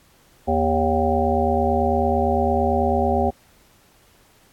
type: harmonic tone with a mistuned harmonic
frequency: 79.4 Hz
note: D#2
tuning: 36 cents sharp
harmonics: 1 / 3 / 5 / 7 / 9 / 10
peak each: -24 / -24 / -24 / -24 / -24 / -24 dBFS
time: 0.47-3.31 s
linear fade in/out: 20 ms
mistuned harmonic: 10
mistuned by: -23 cents
effects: pink hiss -56 dBFS RMS until 4.52 s + AAC 64 kbps